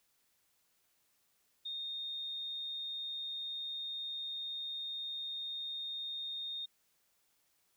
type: tone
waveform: sine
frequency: 3679 Hz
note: A#7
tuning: 24 cents flat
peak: -38 dBFS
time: 1.65-6.66 s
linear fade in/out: 10 ms
effects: white hiss -75 dBFS RMS until 7.76 s